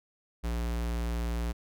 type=tone; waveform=square; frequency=58.27 Hz; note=A#1; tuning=in tune; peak=-30 dBFS; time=0.43-1.53 s; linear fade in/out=20 ms; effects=none